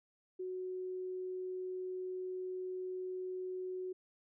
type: tone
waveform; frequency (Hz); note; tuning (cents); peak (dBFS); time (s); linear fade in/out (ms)
sine; 369.4; F#4; -3; -38; 0.39-3.93; 10
effects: none